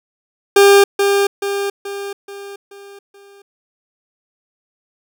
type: tone with echo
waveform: 40% pulse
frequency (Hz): 400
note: G4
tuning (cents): +35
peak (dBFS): -5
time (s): 0.56-0.84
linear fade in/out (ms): 5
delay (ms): 430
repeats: 6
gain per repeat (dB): -6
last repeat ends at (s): 3.42
effects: none